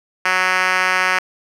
5% pulse tone with band-pass filter, 185 Hz, F#3, in tune, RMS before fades -17 dBFS, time 0.25-1.19 s, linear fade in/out 5 ms, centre 2000 Hz, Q 0.97, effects none

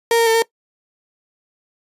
35% pulse tone with pitch steps, 463.9 / 461.3 / 449.6 / 456.6 Hz, A#4 / A#4 / A4 / A#4, -8 / -18 / +37 / -36 cents, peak -10 dBFS, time 0.11-0.422 s, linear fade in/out 2 ms, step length 78 ms, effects noise-tail reverb RT60 0.1 s tail -20 dB re dry + resampled to 32000 Hz

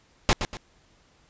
pink noise with echo, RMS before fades -18 dBFS, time 0.29-0.33 s, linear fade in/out 0 ms, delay 120 ms, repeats 2, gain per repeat -9 dB, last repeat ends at 0.57 s, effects pink hiss -61 dBFS RMS until 1.29 s + resampled to 16000 Hz

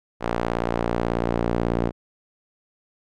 sawtooth tone with band-pass filter sweep, 58.27 Hz, A#1, in tune, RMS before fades -24 dBFS, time 0.2-1.92 s, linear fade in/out 50 ms, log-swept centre 780 to 380 Hz, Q 0.72, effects none

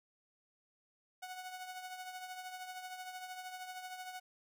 sawtooth tone with tremolo, 738 Hz, F#5, 5 cents flat, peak -38 dBFS, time 1.22-4.2 s, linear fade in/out 10 ms, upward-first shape triangle, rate 13 Hz, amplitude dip 60%, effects none

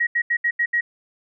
sine tone bursts at uneven times, 1898 Hz, A#6, 31 cents sharp, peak -17 dBFS, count 6, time 0-0.07 / 0.15-0.22 / 0.3-0.37 / 0.44-0.51 / 0.59-0.66 / 0.73-0.81 s, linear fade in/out 10 ms, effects none

